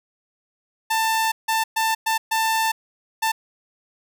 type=tone bursts at uneven times; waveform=sawtooth; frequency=890 Hz; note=A5; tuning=20 cents sharp; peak=-15 dBFS; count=6; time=0.9-1.32 / 1.48-1.64 / 1.76-1.95 / 2.06-2.18 / 2.31-2.72 / 3.22-3.32 s; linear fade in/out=10 ms; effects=none